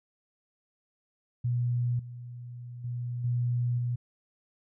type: tone with level steps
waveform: sine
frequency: 121.5 Hz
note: B2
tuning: 28 cents flat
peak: -25 / -39 / -31 / -25 / -27 dBFS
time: 1.44-3.96 s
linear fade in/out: 10 ms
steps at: 1.99 / 2.84 / 3.24 / 3.78 s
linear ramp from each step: 5 ms
effects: none